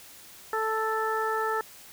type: harmonic tone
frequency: 440 Hz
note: A4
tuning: in tune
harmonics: 1 / 2 / 3 / 4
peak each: -30 / -31 / -30 / -34 dBFS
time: 0.53-1.61 s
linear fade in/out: 2 ms
effects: white hiss -49 dBFS RMS until 1.92 s